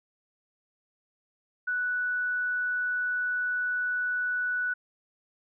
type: tone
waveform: sine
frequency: 1480 Hz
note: F#6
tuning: in tune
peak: -26 dBFS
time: 1.67-4.74 s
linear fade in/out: 10 ms
effects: none